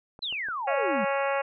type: clicks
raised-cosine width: 1 ms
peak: -32 dBFS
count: 3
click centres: 0.191 / 0.326 / 0.486 s
type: exponential sweep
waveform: sine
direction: down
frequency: 4186 to 189 Hz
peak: -29 dBFS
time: 0.22-1.05 s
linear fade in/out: 10 ms
type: harmonic tone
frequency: 276.5 Hz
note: C#4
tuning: 4 cents flat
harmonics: 2 / 3 / 4 / 5 / 6 / 7 / 8 / 9 / 10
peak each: -27 / -31 / -33 / -35 / -37 / -38 / -39 / -40 / -41 dBFS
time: 0.67-1.42 s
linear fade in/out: 10 ms
effects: none